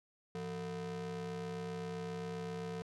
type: ring-modulated tone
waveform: square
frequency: 138.59 Hz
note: C#3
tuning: in tune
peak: -37 dBFS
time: 0.35-2.82 s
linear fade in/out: 0 ms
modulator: 311 Hz
effects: low-pass 7000 Hz 12 dB/octave